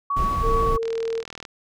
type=tone with tremolo; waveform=sine; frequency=1126 Hz; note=C#6; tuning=27 cents sharp; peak=-20 dBFS; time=0.1-0.78 s; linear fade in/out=5 ms; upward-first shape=sine; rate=2.5 Hz; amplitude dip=30%
type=noise; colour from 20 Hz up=brown; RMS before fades=-24 dBFS; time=0.16-0.77 s; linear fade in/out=10 ms
type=tone; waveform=sine; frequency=455.2 Hz; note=A#4; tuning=41 cents flat; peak=-23 dBFS; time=0.41-1.24 s; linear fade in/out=50 ms
type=click train; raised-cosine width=0.2 ms; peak=-19 dBFS; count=26; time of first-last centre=0.83-1.452 s; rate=40.2 Hz
effects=none